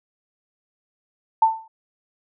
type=tone with exponential decay; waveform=sine; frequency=891 Hz; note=A5; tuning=22 cents sharp; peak=-9 dBFS; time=1.42-1.68 s; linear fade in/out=5 ms; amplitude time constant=55 ms; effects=none